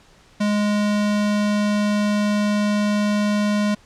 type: tone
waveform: square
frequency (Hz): 207.7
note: G#3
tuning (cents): 0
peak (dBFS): -18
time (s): 0.4-3.75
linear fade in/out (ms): 10
effects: pink hiss -52 dBFS RMS until 3.85 s + low-pass 7000 Hz 12 dB/octave